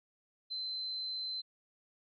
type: tone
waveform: sine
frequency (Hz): 4074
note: C8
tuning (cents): -47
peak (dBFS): -36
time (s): 0.5-1.42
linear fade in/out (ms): 20
effects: none